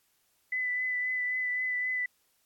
sine tone with vibrato, 2000 Hz, B6, 21 cents sharp, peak -28 dBFS, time 0.52-2.06 s, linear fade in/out 5 ms, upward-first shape triangle, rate 3.8 Hz, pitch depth 20 cents each way, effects white hiss -71 dBFS RMS until 2.45 s + AAC 64 kbps

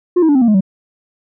sine tone with pitch steps, 355.9 / 320.8 / 289.1 / 260.5 / 234.8 / 211.6 / 190.72 Hz, F4 / E4 / D4 / C4 / A#3 / G#3 / G3, +33 / -47 / -27 / -7 / +13 / +33 / -47 cents, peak -5 dBFS, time 0.16-0.608 s, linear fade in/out 10 ms, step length 64 ms, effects tanh soft clip ceiling -7 dBFS

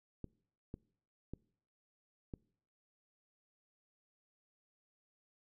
clicks, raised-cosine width 3 ms, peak -30 dBFS, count 4, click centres 0.243 / 0.741 / 1.336 / 2.338 s, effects noise-tail reverb RT60 0.6 s tail -24 dB re dry

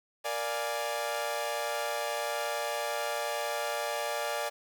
sawtooth chord, Bb dominant seventh, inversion none, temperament equal, 466.2 / 587.3 / 698.5 / 830.6 Hz, Bb4 / D5 / F5 / Ab5, 0 / 0 / 0 / 0 cents, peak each -36 / -30 / -35 / -33 dBFS, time 0.24-4.5 s, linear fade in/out 20 ms, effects 9-bit

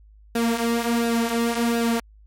sawtooth tone with flanger, 233.1 Hz, A#3, in tune, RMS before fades -22 dBFS, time 0.35-2 s, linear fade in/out 5 ms, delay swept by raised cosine 0.92 to 5.62 ms, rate 1.4 Hz, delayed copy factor -0.65, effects added 52 Hz sine -47 dBFS peak until 2.26 s + MP3 64 kbps

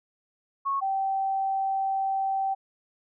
sine tone pair in turn, 1100 / 775.6 Hz, C#6 / G5, -14 / -19 cents, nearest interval tritone, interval 605 cents, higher first, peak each -24 dBFS, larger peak neither, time 0.65-0.81 / 0.81-2.55 s, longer second, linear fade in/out 20 ms, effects none

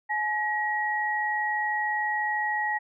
sine tone pair together, 849.5 / 1903 Hz, G#5 / A#6, +39 / +35 cents, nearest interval octave + major second, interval 1396 cents, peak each -28 / -27 dBFS, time 0.09-2.79 s, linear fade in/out 20 ms, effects none

